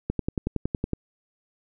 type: click train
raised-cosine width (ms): 3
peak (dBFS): -12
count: 10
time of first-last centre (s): 0.1-0.933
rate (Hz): 10.8
effects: none